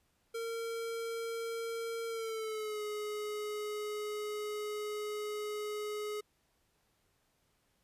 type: tone with pitch glide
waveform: square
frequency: 458.6 to 420.5 Hz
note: A#4 to G#4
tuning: -28 to +22 cents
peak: -37 dBFS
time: 0.34-6.21 s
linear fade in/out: 10 ms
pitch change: -150 cents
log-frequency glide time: 2.07-2.82 s
effects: pink hiss -75 dBFS RMS until 7.83 s + resampled to 32000 Hz